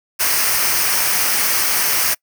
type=noise with comb filter; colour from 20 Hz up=white; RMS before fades=-17 dBFS; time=0.19-2.15 s; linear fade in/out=20 ms; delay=0.27 ms; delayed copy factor=-0.55; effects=noise-tail reverb RT60 0.1 s tail -26 dB re dry